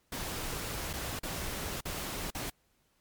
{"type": "noise with dropouts", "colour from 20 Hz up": "pink", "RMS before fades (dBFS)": -37, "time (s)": [0.12, 2.5], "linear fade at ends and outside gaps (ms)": 5, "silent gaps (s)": [[0.931, 0.935], [1.192, 1.231], [1.807, 1.853], [2.305, 2.348]], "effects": ["pink hiss -72 dBFS RMS until 3 s", "MP3 96 kbps"]}